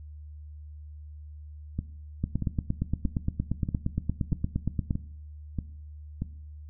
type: two click trains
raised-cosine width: 5 ms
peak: -17 / -14 dBFS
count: 8 / 24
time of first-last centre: 1.79-6.22 / 2.24-4.908 s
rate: 1.58 / 8.62 Hz
effects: noise-tail reverb RT60 0.7 s tail -18 dB re dry + added 75 Hz sine -41 dBFS peak until 6.69 s